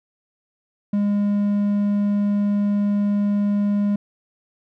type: tone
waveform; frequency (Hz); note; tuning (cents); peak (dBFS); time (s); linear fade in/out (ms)
triangle; 204.2; G#3; -29; -15; 0.93-3.96; 5
effects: none